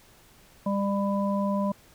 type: harmonic tone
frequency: 199.4 Hz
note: G3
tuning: 30 cents sharp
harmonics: 1 / 3 / 5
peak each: -25 / -30 / -32 dBFS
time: 0.66-1.72 s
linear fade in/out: 5 ms
effects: pink hiss -56 dBFS RMS until 1.94 s